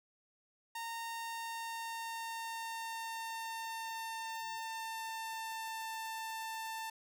sawtooth tone with pitch glide, 920 to 891.7 Hz, A#5 to A5, -23 to +23 cents, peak -36 dBFS, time 0.75-6.9 s, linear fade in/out 5 ms, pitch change -54 cents, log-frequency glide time 1.07-5.94 s, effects none

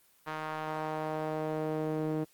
sawtooth tone with band-pass filter sweep, 155.56 Hz, D#3, in tune, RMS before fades -34 dBFS, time 0.26-2.25 s, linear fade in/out 20 ms, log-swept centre 1200 to 360 Hz, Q 1.5, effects white hiss -65 dBFS RMS until 2.33 s + Opus 24 kbps

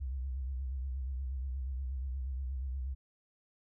sine tone with vibrato, 65.41 Hz, C2, in tune, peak -34 dBFS, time 0-2.95 s, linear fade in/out 20 ms, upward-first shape sine, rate 8.4 Hz, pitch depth 92 cents each way, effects none

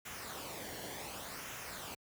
pink noise with flanger, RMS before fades -45 dBFS, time 0.05-1.95 s, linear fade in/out 10 ms, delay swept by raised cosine 0.22 to 0.81 ms, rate 0.68 Hz, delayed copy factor -0.55, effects high-pass 60 Hz 12 dB/octave

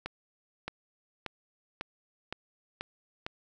accelerating click train, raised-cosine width 0.3 ms, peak -19 dBFS, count 7, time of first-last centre 0.06-3.265 s, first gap 620 ms, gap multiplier 0.94, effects none

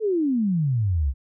sine exponential sweep, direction down, 455.3 to 62.2 Hz, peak -19 dBFS, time 0-1.14 s, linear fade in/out 50 ms, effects none

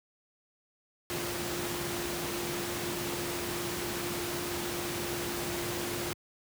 sine tone in noise, 349.2 Hz, F4, in tune, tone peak -37 dBFS, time 1.1-6.13 s, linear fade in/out 0 ms, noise pink, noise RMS -35 dBFS, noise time 1.1-6.13 s, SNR -5 dB, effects high-pass 100 Hz 12 dB/octave

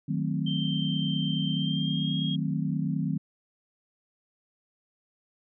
sine chord, D# diminished seventh, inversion none, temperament equal, 155.56 / 185 / 220 / 261.6 Hz, D#3 / F#3 / A3 / C4, 0 / 0 / 0 / 0 cents, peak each -29 / -31 / -34 / -33 dBFS, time 0.08-3.18 s, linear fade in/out 10 ms
sine tone with pitch glide, 3136 to 3265 Hz, G7 to G#7, 0 to -30 cents, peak -32 dBFS, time 0.46-2.36 s, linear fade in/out 10 ms, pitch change +70 cents, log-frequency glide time 1.55-2.14 s
effects none

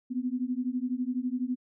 sine beating tone pair, 245.2 / 257.2 Hz, B3 / C4, -12 / -30 cents, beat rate 12 Hz, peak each -31 / -31 dBFS, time 0.1-1.56 s, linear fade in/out 20 ms, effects none

